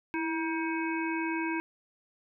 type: harmonic tone with a mistuned harmonic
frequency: 317.9 Hz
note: D#4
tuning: 37 cents sharp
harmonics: 1 / 3 / 5 / 7 / 8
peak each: -31 / -36 / -38 / -39 / -40 dBFS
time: 0.14-1.6 s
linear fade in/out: 0 ms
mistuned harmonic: 1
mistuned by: +52 cents
effects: none